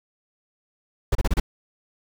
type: noise bursts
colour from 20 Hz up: brown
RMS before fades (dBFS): -19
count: 5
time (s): 1.12-1.4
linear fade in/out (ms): 5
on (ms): 32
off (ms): 30
effects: none